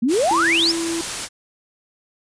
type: exponential sweep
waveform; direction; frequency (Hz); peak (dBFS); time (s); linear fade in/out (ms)
sine; up; 217.5 to 5588; -15; 0.02-0.72; 10
type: noise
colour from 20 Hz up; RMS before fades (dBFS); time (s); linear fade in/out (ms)
white; -26; 0.08-1.29; 50
type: tone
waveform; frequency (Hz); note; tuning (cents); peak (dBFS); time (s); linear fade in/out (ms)
triangle; 333; E4; +18; -20; 0.31-1.01; 0
effects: resampled to 22050 Hz